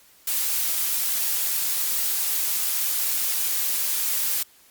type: noise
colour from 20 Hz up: blue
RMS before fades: -24 dBFS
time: 0.27-4.43 s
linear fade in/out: 5 ms
effects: white hiss -55 dBFS RMS until 4.7 s + Opus 48 kbps